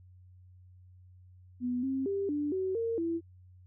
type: tone with pitch steps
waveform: sine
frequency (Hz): 247.1 / 266.9 / 395.9 / 293.4 / 377.2 / 458.6 / 333.4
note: B3 / C4 / G4 / D4 / F#4 / A#4 / E4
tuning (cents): +1 / +35 / +17 / -2 / +33 / -28 / +20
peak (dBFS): -29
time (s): 1.6-3.21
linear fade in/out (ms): 50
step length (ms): 230
effects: added 91 Hz sine -53 dBFS peak until 3.66 s